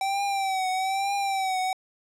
square tone with vibrato, 773 Hz, G5, 24 cents flat, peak -25 dBFS, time 0.01-1.73 s, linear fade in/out 2 ms, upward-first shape triangle, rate 1.1 Hz, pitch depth 72 cents each way, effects low-pass 10000 Hz 12 dB/octave

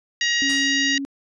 harmonic tone, 948 Hz, A#5, 29 cents sharp, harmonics 2 / 3 / 4 / 5 / 6 / 7, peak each -21 / -25 / -27 / -29 / -31 / -32 dBFS, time 0.21-0.98 s, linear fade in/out 2 ms
sine tone, 276.5 Hz, C#4, 4 cents flat, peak -25 dBFS, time 0.42-1.05 s, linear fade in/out 0 ms
white noise with exponential decay, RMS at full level -31 dBFS, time 0.49-0.95 s, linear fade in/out 5 ms, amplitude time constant 98 ms
effects resampled to 22050 Hz

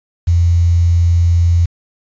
sine tone with quantisation, 85.7 Hz, F2, 32 cents flat, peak -8 dBFS, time 0.27-1.66 s, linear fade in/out 10 ms, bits 6, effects resampled to 16000 Hz

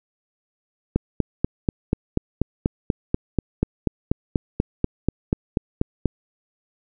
click train, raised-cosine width 3 ms, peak -5 dBFS, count 22, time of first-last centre 0.96-6.057 s, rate 4.12 Hz, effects none

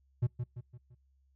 triangle tone with echo, 121.5 Hz, B2, 28 cents flat, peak -23 dBFS, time 0.22-0.27 s, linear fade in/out 10 ms, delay 170 ms, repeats 4, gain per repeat -7 dB, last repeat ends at 0.95 s, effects noise-tail reverb RT60 0.2 s tail -26 dB re dry + added 67 Hz sine -66 dBFS peak until 1.35 s

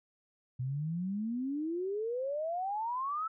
sine exponential sweep, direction up, 123.2 to 1334 Hz, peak -32 dBFS, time 0.59-3.28 s, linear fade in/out 10 ms, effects none

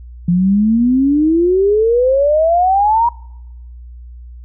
sine exponential sweep, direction up, 171 to 962 Hz, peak -9 dBFS, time 0.28-3.09 s, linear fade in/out 5 ms, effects noise-tail reverb RT60 0.9 s tail -26 dB re dry + added 60 Hz sine -31 dBFS peak until 4.44 s

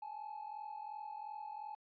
triangle ring-modulated tone, 851 Hz, G#5, 42 cents sharp, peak -37 dBFS, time 0.02-1.75 s, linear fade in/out 0 ms, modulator 21.4 Hz, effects tanh soft clip ceiling -39 dBFS + resampled to 11025 Hz

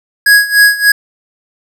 square tone with tremolo, 1661.2 Hz, G#6, in tune, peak -3 dBFS, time 0.26-0.92 s, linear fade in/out 5 ms, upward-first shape sine, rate 3.4 Hz, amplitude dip 85%, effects none

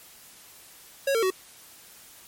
square tone with pitch steps, 550 / 454.5 / 375.7 Hz, C#5 / A#4 / F#4, -14 / -44 / +26 cents, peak -22 dBFS, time 1.07-1.304 s, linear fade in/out 5 ms, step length 78 ms, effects white hiss -50 dBFS RMS until 2.27 s + MP3 64 kbps

